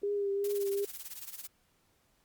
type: tone with vibrato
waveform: sine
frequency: 402.4 Hz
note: G4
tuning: 45 cents sharp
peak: -29 dBFS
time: 0.03-0.85 s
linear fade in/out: 5 ms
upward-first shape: triangle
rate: 2.6 Hz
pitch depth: 34 cents each way
type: noise with tremolo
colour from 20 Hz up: blue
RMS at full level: -41 dBFS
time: 0.44-1.47 s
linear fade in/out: 2 ms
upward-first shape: sine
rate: 18 Hz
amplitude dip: 80%
effects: pink hiss -71 dBFS RMS until 2.24 s + Opus 48 kbps